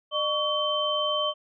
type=tone cluster; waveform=sine; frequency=605 / 1127 / 3099 Hz; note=D#5 / C#6 / G7; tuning=-49 / +28 / -21 cents; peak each=-28 / -29 / -27 dBFS; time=0.11-1.34 s; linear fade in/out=50 ms; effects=none